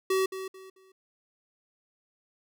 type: tone with echo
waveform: square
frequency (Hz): 380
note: F#4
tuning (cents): +46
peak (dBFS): -24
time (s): 0.1-0.26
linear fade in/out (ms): 5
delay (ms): 220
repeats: 3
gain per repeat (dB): -11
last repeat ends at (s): 0.92
effects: none